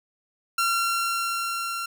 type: tone with level ramp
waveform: sawtooth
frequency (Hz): 1369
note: F6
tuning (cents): -35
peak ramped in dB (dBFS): -17 to -25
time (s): 0.58-1.86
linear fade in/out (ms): 5
effects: none